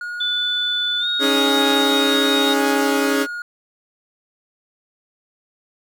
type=tone with vibrato; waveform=triangle; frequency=1439 Hz; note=F#6; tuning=49 cents flat; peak=-24 dBFS; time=0.01-3.42 s; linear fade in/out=2 ms; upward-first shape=triangle; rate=0.48 Hz; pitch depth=15 cents each way
type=tone with pitch glide; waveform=sine; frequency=3492 to 3743 Hz; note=A7 to A#7; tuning=-14 to +6 cents; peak=-19 dBFS; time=0.2-2.54 s; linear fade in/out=10 ms; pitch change=+120 cents; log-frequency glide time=0.99-1.08 s
type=chord; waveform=sawtooth; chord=C# suspended second; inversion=none; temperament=equal with one note detuned; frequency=277.2 / 308.3 / 415.3 Hz; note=C#4 / D#4 / G#4; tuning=0 / -16 / 0 cents; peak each=-15 / -21 / -17 dBFS; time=1.19-3.27 s; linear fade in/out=50 ms
effects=none